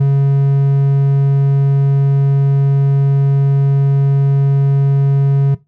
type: tone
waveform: triangle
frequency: 138.59 Hz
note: C#3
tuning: in tune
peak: -6 dBFS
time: 0-5.55 s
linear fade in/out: 10 ms
effects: noise-tail reverb RT60 0.2 s tail -17 dB re dry